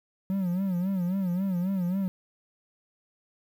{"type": "tone with vibrato", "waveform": "triangle", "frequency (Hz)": 185, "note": "F#3", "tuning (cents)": 0, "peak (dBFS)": -23, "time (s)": [0.3, 2.08], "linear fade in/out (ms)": 0, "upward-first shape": "sine", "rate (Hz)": 3.7, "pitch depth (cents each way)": 110, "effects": ["9-bit"]}